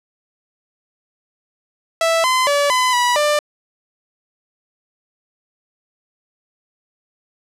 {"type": "tone with pitch steps", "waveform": "sawtooth", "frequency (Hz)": [659, 1026, 574, 1011, 976, 594], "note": ["E5", "C6", "D5", "B5", "B5", "D5"], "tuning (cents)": [-1, -34, -40, 40, -21, 20], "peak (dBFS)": -10, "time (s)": [2.01, 3.39], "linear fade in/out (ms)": 2, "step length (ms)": 230, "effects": ["low-pass 10000 Hz 12 dB/octave"]}